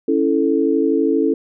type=chord; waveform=sine; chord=A major; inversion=first; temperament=equal; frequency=277.2 / 329.6 / 440 Hz; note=C#4 / E4 / A4; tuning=0 / 0 / 0 cents; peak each=-18 dBFS; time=0.08-1.34 s; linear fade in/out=5 ms; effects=none